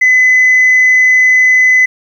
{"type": "tone", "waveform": "sine", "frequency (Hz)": 2017, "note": "B6", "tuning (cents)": 36, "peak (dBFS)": -3, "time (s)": [0.01, 1.86], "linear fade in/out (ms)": 10, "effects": ["tanh soft clip ceiling -2 dBFS", "7-bit"]}